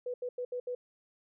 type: tone bursts at uneven times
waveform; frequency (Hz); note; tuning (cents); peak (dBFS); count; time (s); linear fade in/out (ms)
sine; 493.9; B4; 0; -33; 5; 0.06-0.14 / 0.22-0.29 / 0.38-0.45 / 0.52-0.6 / 0.67-0.75; 5
effects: none